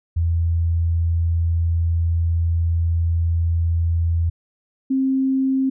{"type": "tone pair in turn", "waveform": "sine", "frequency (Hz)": [83.7, 265.7], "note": ["E2", "C4"], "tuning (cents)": [27, 27], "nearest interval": "octave + minor sixth", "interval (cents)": 2000, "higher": "second", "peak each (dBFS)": -16, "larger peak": "neither", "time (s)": [[0.16, 4.3], [4.9, 5.7]], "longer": "first", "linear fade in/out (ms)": 10, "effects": []}